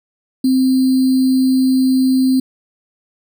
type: tone with sample-and-hold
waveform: sine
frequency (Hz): 260.7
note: C4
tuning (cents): -6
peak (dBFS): -10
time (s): 0.44-2.4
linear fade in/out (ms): 5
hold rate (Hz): 4410
effects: none